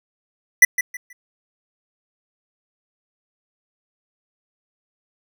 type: tone with echo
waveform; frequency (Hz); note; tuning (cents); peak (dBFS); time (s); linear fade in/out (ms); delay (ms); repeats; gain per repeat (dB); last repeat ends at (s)
square; 1975.5; B6; 0; -6; 0.62-0.65; 5; 160; 3; -12; 1.13
effects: none